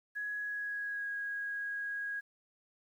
sine tone with pitch glide, 1675 to 1647.2 Hz, G#6 to G#6, +14 to -15 cents, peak -35 dBFS, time 0.15-2.21 s, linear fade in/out 20 ms, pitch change -29 cents, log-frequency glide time 0.39-1.14 s, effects 11-bit

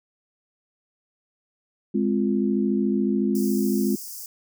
sine chord, F minor, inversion first, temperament equal, 207.7 / 261.6 / 349.2 Hz, Ab3 / C4 / F4, 0 / 0 / 0 cents, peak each -22 / -25 / -26 dBFS, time 1.94-3.96 s, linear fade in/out 10 ms
white high-pass noise, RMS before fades -37 dBFS, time 3.35-4.26 s, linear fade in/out 2 ms, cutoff 4800 Hz, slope 96 dB/octave
effects none

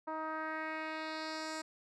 10% pulse tone with low-pass filter sweep, 314.8 Hz, D#4, 20 cents sharp, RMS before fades -40 dBFS, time 0.07-1.62 s, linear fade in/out 10 ms, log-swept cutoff 1000 to 7500 Hz, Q 2, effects none

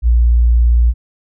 sine tone, 58.8 Hz, A#1, 16 cents sharp, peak -7 dBFS, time 0.02-0.94 s, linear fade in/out 50 ms, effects none

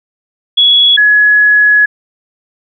sine tone pair in turn, 3367 / 1687.4 Hz, G#7 / G#6, +23 / +27 cents, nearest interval octave, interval 1196 cents, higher first, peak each -4 dBFS, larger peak neither, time 0.57-0.97 / 0.97-1.86 s, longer second, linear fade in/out 10 ms, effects none

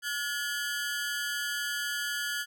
sawtooth ring-modulated tone, 1568 Hz, G6, in tune, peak -24 dBFS, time 0.02-2.46 s, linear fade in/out 50 ms, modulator 134 Hz, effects none

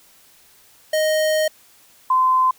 square / sine tone pair in turn, 622.3 / 1030.5 Hz, D#5 / C6, 0 / -27 cents, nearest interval major sixth, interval 873 cents, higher second, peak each -17 / -13 dBFS, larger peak second, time 0.93-1.48 / 2.1-2.51 s, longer first, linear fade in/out 5 ms, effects white hiss -52 dBFS RMS until 2.58 s

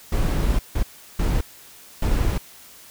brown noise bursts at uneven times, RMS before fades -20 dBFS, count 4, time 0.12-0.59 / 0.75-0.83 / 1.19-1.41 / 2.02-2.38 s, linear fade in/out 5 ms, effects white hiss -46 dBFS RMS until 2.9 s

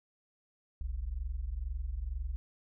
sine tone pair together, 44.38 / 66.5 Hz, F1 / C2, +29 / +29 cents, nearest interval perfect fifth, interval 700 cents, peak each -37 / -36 dBFS, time 0.81-2.36 s, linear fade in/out 0 ms, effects none

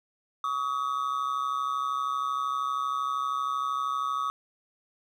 triangle ring-modulated tone, 1200 Hz, D6, 37 cents sharp, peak -22 dBFS, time 0.44-4.3 s, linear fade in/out 0 ms, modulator 66.4 Hz, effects none

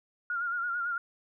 sine tone with vibrato, 1411 Hz, F6, 17 cents sharp, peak -29 dBFS, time 0.3-0.98 s, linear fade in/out 2 ms, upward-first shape sine, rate 9 Hz, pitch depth 53 cents each way, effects none

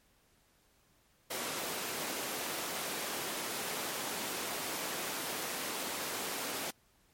pink high-pass noise, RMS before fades -38 dBFS, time 1.3-6.71 s, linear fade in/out 10 ms, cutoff 300 Hz, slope 12 dB/octave, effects pink hiss -69 dBFS RMS until 7.13 s + MP3 64 kbps

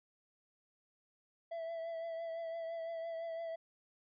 triangle tone with vibrato, 662 Hz, E5, 7 cents sharp, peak -37 dBFS, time 1.51-3.56 s, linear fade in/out 10 ms, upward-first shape triangle, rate 5.9 Hz, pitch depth 31 cents each way, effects resampled to 11025 Hz

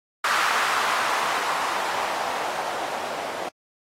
violet noise with low-pass filter sweep, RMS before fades -26 dBFS, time 0.24-3.49 s, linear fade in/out 5 ms, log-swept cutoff 1300 to 640 Hz, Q 2.1, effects AAC 48 kbps

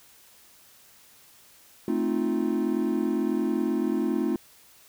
triangle chord, F dominant seventh, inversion first, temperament equal, 220 / 261.6 / 311.1 / 349.2 Hz, A3 / C4 / Eb4 / F4, 0 / 0 / 0 / 0 cents, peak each -27 dBFS, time 1.88-4.36 s, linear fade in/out 2 ms, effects white hiss -55 dBFS RMS until 4.88 s

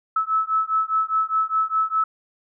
sine beating tone pair, 1300 / 1304.9 Hz, E6 / E6, -24 / -18 cents, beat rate 4.9 Hz, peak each -22 dBFS, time 0.16-2.04 s, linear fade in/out 5 ms, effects none

